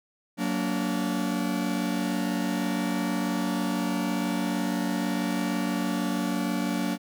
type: chord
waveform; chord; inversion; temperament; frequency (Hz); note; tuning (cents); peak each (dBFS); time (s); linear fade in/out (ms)
45% pulse; Gb augmented; none; just; 185 / 231.2 / 289.1; Gb3 / Bb3 / D4; 0 / -14 / -27; -30; 0.37-6.98; 50
effects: none